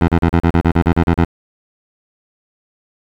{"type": "tone bursts", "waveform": "15% pulse", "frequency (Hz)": 84.8, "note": "E2", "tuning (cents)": 50, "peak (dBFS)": -3, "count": 12, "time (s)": [0.01, 1.248], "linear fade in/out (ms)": 5, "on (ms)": 72, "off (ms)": 34, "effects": ["low-pass 2000 Hz 12 dB/octave", "7-bit"]}